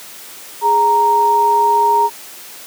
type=tone pair together; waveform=sine; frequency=415.3 / 931.4 Hz; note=G#4 / A#5; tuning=0 / -2 cents; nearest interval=octave + major second; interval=1398 cents; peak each=-19 / -10 dBFS; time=0.61-2.1 s; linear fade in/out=50 ms; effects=white hiss -35 dBFS RMS until 2.66 s + high-pass 200 Hz 12 dB/octave